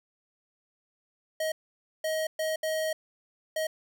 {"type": "tone bursts at uneven times", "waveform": "square", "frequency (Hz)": 631, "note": "D#5", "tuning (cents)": 24, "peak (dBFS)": -28, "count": 5, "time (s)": [[1.4, 1.52], [2.04, 2.27], [2.39, 2.56], [2.63, 2.93], [3.56, 3.67]], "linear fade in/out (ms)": 5, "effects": []}